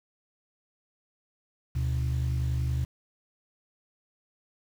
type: tone pair together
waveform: sine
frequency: 74.4 / 125.13 Hz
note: D2 / B2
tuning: +23 / +23 cents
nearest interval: major sixth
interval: 900 cents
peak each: -26 dBFS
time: 1.75-2.85 s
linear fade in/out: 10 ms
effects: tanh soft clip ceiling -22 dBFS + 8-bit